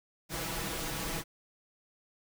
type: noise with comb filter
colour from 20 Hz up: pink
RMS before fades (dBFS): -36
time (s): 0.29-1.24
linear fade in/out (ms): 50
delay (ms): 6.1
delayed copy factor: +0.9
effects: none